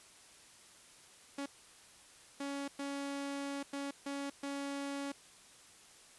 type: tone bursts at uneven times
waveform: sawtooth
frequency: 280 Hz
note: C#4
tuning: 18 cents sharp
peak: -34 dBFS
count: 6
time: 1.38-1.46 / 2.4-2.68 / 2.79-3.63 / 3.73-3.91 / 4.06-4.3 / 4.43-5.12 s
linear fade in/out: 5 ms
effects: white hiss -59 dBFS RMS until 6.18 s + resampled to 24000 Hz